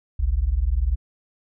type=tone pair together; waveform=sine; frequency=49.09 / 69.3 Hz; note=G1 / C#2; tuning=+3 / 0 cents; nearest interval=tritone; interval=597 cents; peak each=-21 dBFS; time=0.19-0.96 s; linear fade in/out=10 ms; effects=none